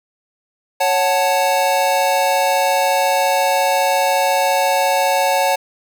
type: chord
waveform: square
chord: F# minor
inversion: second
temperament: equal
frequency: 554.4 / 740 / 880 Hz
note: C#5 / F#5 / A5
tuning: 0 / 0 / 0 cents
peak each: -19 dBFS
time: 0.8-5.56 s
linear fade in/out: 10 ms
effects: none